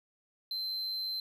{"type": "tone", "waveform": "triangle", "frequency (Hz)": 4097, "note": "C8", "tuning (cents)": -37, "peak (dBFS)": -32, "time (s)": [0.51, 1.2], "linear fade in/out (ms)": 2, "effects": []}